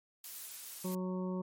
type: noise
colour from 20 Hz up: blue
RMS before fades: -45 dBFS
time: 0.24-0.95 s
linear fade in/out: 2 ms
type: harmonic tone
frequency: 184.3 Hz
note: F#3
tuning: 7 cents flat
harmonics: 1 / 2 / 3 / 5 / 6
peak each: -35 / -41 / -45 / -49 / -51 dBFS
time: 0.84-1.42 s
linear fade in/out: 10 ms
effects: MP3 64 kbps